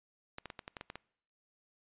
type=clicks; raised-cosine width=0.3 ms; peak=-26 dBFS; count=9; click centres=0.384 / 0.457 / 0.502 / 0.592 / 0.679 / 0.768 / 0.811 / 0.901 / 0.956 s; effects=noise-tail reverb RT60 0.7 s tail -24 dB re dry + resampled to 8000 Hz